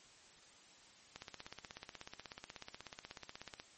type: click train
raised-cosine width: 0.2 ms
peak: -29 dBFS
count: 41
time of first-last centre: 1.16-3.599 s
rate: 16.4 Hz
effects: white hiss -62 dBFS RMS until 3.77 s + MP3 32 kbps